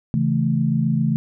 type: chord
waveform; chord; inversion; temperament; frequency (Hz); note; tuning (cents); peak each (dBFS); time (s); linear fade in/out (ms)
sine; A major; first; just; 137.5 / 165 / 220; C#3 / E3 / A3; -14 / +2 / 0; -21; 0.14-1.16; 0
effects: none